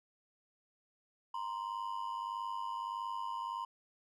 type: ring-modulated tone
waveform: triangle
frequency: 987.8 Hz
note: B5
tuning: in tune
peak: -32 dBFS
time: 1.34-3.65 s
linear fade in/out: 5 ms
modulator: 50.8 Hz
effects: none